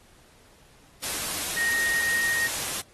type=tone in noise; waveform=sine; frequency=1864.7 Hz; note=A#6; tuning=in tune; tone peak=-23 dBFS; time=1.56-2.48 s; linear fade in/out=20 ms; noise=white; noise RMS=-30 dBFS; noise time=1.02-2.82 s; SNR=+4 dB; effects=pink hiss -57 dBFS RMS until 2.93 s + AAC 32 kbps